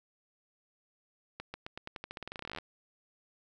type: accelerating click train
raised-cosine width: 0.3 ms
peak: -24 dBFS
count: 24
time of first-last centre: 1.4-2.585 s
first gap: 140 ms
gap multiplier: 0.89
effects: none